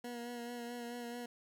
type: tone with vibrato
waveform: 20% pulse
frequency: 239.4 Hz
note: A#3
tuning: 46 cents sharp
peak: -37 dBFS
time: 0.04-1.26 s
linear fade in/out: 5 ms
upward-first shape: sine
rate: 4.6 Hz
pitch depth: 25 cents each way
effects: none